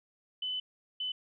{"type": "tone bursts at uneven times", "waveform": "sine", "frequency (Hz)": 3015, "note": "F#7", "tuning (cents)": 32, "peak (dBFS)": -32, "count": 2, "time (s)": [[0.42, 0.6], [1, 1.12]], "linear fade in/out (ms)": 5, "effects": []}